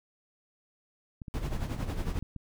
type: clicks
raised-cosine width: 5 ms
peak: -28 dBFS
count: 9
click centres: 1.218 / 1.282 / 1.48 / 1.597 / 1.764 / 1.815 / 1.854 / 2.226 / 2.363 s
type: noise with tremolo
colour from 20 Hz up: brown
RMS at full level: -30 dBFS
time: 1.34-2.19 s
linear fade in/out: 0 ms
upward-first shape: sine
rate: 11 Hz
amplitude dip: 65%
effects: none